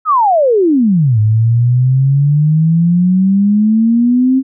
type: exponential two-way sweep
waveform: sine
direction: down then up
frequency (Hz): 1321 to 105.8 to 267.7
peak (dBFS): -7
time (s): 0.05-4.43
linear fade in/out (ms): 50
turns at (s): 1.19
effects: none